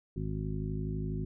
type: harmonic tone with a mistuned harmonic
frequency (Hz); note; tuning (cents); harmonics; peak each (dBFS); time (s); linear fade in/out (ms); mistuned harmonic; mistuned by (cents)
52.1; G#1; +6; 1 / 2 / 3 / 4 / 5 / 7; -38 / -38 / -36 / -43 / -42 / -43; 0.16-1.25; 5; 1; +16
effects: none